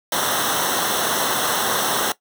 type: noise with comb filter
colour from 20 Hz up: pink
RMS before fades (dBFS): -21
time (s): 0.12-2.12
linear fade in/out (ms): 2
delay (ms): 0.42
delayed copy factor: -0.8
effects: noise-tail reverb RT60 0.1 s tail -17 dB re dry + high-pass 150 Hz 12 dB/octave